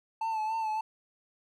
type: tone with vibrato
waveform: triangle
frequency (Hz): 880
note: A5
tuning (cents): 0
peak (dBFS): -27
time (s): 0.21-0.81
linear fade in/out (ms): 5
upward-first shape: sine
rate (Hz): 3.5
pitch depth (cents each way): 40
effects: none